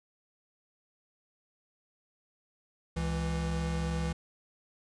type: tone pair together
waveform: square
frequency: 69.28 / 165 Hz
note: C#2 / E3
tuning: 0 / +2 cents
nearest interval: octave + minor third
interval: 1502 cents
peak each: -34 / -33 dBFS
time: 2.96-4.13 s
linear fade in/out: 10 ms
effects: resampled to 22050 Hz + 11-bit